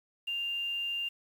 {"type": "tone with quantisation", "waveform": "sine", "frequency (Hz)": 2794, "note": "F7", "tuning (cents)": 0, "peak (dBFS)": -31, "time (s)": [0.27, 1.09], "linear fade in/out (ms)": 10, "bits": 9, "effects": []}